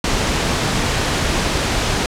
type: noise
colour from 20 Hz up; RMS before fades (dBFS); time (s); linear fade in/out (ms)
pink; -18; 0.04-2.06; 2
effects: low-pass 7000 Hz 12 dB/octave